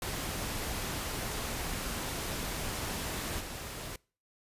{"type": "noise with level steps", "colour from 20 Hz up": "pink", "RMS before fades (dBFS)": [-36, -41], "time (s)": [0.02, 3.96], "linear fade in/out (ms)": 2, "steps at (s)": 3.39, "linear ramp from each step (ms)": 20, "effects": ["noise-tail reverb RT60 0.4 s tail -25 dB re dry", "resampled to 32000 Hz"]}